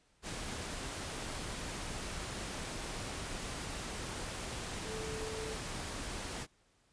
sine tone in noise, 438.8 Hz, A4, 5 cents flat, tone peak -41 dBFS, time 4.85-5.57 s, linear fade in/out 50 ms, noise pink, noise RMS -41 dBFS, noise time 0.22-6.47 s, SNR -3 dB, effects pink hiss -71 dBFS RMS until 6.92 s + resampled to 22050 Hz

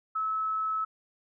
sine tone, 1298 Hz, E6, 27 cents flat, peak -27 dBFS, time 0.15-0.85 s, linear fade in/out 10 ms, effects none

